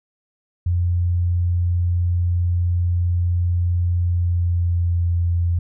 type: tone with pitch glide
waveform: sine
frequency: 87.7 to 86.19 Hz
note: F2 to F2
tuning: +8 to -22 cents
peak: -16 dBFS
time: 0.66-5.59 s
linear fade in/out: 5 ms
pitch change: -30 cents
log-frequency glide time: 3.97-5.12 s
effects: none